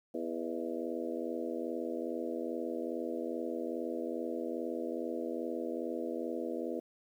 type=harmonic tone with a mistuned harmonic; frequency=82.41 Hz; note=E2; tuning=in tune; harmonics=3 / 4 / 5 / 6 / 7 / 8; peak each=-41 / -39 / -42 / -40 / -45 / -46 dBFS; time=0.14-6.8 s; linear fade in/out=5 ms; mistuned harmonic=7; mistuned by=+69 cents; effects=11-bit